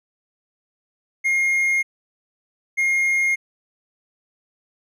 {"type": "tone pair in turn", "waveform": "triangle", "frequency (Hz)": [2136, 2136], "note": ["C7", "C7"], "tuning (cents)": [35, 35], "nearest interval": "unison", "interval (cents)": 0, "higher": "neither", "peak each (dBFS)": -15, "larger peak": "neither", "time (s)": [[1.24, 1.83], [2.77, 3.36]], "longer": "neither", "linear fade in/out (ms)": 20, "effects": []}